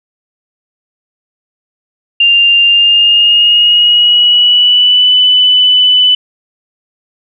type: tone with pitch glide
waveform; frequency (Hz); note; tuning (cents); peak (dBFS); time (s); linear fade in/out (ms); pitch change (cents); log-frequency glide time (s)
sine; 2794 to 2995; F7 to F#7; 0 to +20; -4; 2.2-6.15; 5; +120; 2.66-5.14
effects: none